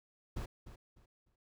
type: noise with echo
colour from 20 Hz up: brown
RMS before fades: -39 dBFS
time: 0.36-0.46 s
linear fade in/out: 10 ms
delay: 300 ms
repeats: 3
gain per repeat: -12 dB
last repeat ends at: 1.36 s
effects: none